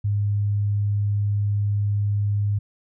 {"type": "tone", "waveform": "sine", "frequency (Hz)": 102.5, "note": "G#2", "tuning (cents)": -22, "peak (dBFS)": -19, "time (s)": [0.04, 2.59], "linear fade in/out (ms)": 10, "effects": []}